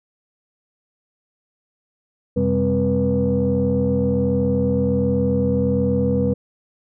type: tone cluster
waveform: sine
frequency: 89.4 / 130.5 / 198.5 / 259.8 / 486.7 Hz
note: F2 / C3 / G3 / C4 / B4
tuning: +41 / -4 / +22 / -12 / -25 cents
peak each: -24 / -24 / -20 / -23 / -20 dBFS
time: 2.36-6.34 s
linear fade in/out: 10 ms
effects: tanh soft clip ceiling -9 dBFS